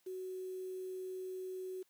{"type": "tone with quantisation", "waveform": "sine", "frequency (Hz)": 372.4, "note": "F#4", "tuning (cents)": 11, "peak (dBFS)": -40, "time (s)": [0.06, 1.83], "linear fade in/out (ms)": 10, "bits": 10, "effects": ["white hiss -75 dBFS RMS until 1.89 s", "high-pass 150 Hz 12 dB/octave"]}